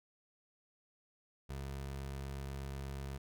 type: tone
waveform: 25% pulse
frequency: 68.3 Hz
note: C#2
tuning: 25 cents flat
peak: -37 dBFS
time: 1.49-3.18 s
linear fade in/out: 10 ms
effects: none